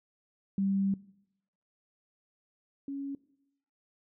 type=tone pair in turn; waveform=sine; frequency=195.6 / 277.7 Hz; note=G3 / C#4; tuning=-4 / +3 cents; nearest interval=tritone; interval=607 cents; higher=second; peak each=-26 / -34 dBFS; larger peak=first; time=0.58-0.94 / 2.88-3.15 s; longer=first; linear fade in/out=2 ms; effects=noise-tail reverb RT60 0.8 s tail -20 dB re dry